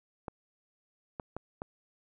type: clicks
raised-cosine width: 1 ms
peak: -23 dBFS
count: 4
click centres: 0.282 / 1.198 / 1.366 / 1.619 s
effects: none